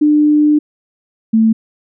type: tone pair in turn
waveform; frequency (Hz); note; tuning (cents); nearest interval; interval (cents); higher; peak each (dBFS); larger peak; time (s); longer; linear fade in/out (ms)
sine; 299.2 / 222.3; D4 / A3; +32 / +18; perfect fourth; 514; first; -7; neither; 0.01-0.59 / 1.33-1.53; first; 10
effects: none